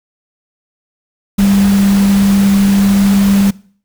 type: tone in noise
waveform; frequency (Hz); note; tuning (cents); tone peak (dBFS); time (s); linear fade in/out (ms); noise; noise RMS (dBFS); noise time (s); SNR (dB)
sine; 198.1; G3; +18; -7; 1.38-3.51; 10; pink; -22; 1.38-3.51; +12
effects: noise-tail reverb RT60 0.5 s tail -22 dB re dry